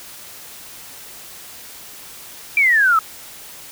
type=exponential sweep; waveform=sine; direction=down; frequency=2382 to 1265 Hz; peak=-11 dBFS; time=2.57-2.99 s; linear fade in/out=2 ms; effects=white hiss -38 dBFS RMS until 3.71 s